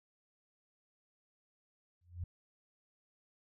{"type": "tone with exponential growth", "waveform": "sine", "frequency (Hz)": 87.31, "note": "F2", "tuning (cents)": 0, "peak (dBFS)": -34, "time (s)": [2.01, 2.24], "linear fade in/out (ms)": 5, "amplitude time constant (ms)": 48, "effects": []}